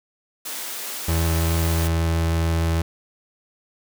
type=high-pass noise; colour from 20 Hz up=white; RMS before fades=-31 dBFS; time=0.45-1.88 s; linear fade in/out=10 ms; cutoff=260 Hz; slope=12 dB/octave
type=tone; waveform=35% pulse; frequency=82.41 Hz; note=E2; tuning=in tune; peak=-17 dBFS; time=1.08-2.82 s; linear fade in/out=5 ms
effects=none